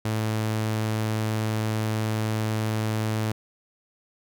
sawtooth tone, 109.2 Hz, A2, 13 cents flat, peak -20 dBFS, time 0.05-3.32 s, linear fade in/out 5 ms, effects none

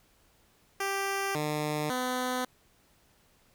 10% pulse tone with pitch steps, 392.8 / 150.8 / 252.6 Hz, G4 / D3 / B3, +4 / +46 / +39 cents, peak -21 dBFS, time 0.8-2.45 s, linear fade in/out 5 ms, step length 550 ms, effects pink hiss -65 dBFS RMS until 3.54 s

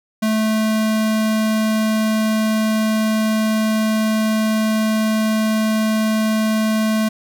square tone, 218 Hz, A3, 16 cents flat, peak -16 dBFS, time 0.22-7.09 s, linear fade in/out 10 ms, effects none

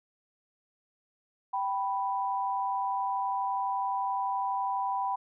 sine tone pair together, 780.4 / 987.8 Hz, G5 / B5, -8 / 0 cents, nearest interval major third, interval 408 cents, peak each -31 / -30 dBFS, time 1.53-5.16 s, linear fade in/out 10 ms, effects none

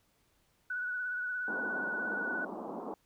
sine tone with vibrato, 1478 Hz, F#6, 2 cents flat, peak -33 dBFS, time 0.7-2.45 s, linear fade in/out 5 ms, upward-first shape triangle, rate 17 Hz, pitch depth 35 cents each way
pink band-pass noise, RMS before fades -41 dBFS, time 1.48-2.94 s, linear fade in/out 0 ms, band 200 to 1100 Hz, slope 48 dB/octave
effects pink hiss -72 dBFS RMS until 3.05 s

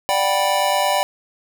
square chord, G major seventh, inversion second, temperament just, 588 / 735 / 784 / 980 Hz, D5 / F#5 / G5 / B5, +2 / -12 / 0 / -14 cents, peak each -22 / -25 / -22 / -23 dBFS, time 0.09-1.03 s, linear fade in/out 0 ms, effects none

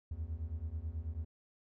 triangle beating tone pair, 74.8 / 84 Hz, D2 / E2, +32 / +33 cents, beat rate 9.2 Hz, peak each -39 / -38 dBFS, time 0.11-1.25 s, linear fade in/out 5 ms, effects none

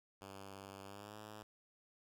5% pulse tone with pitch glide, 98 to 106.25 Hz, G2 to G#2, 0 to +40 cents, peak -39 dBFS, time 0.21-1.43 s, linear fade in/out 5 ms, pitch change +140 cents, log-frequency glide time 0.83-1.18 s, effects none

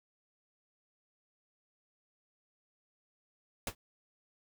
pink noise with exponential decay, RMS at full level -30 dBFS, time 3.67-3.75 s, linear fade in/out 2 ms, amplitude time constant 17 ms, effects none

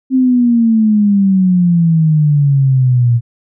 sine exponential sweep, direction down, 264.3 to 116.54 Hz, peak -7 dBFS, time 0.1-3.21 s, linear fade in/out 50 ms, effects none

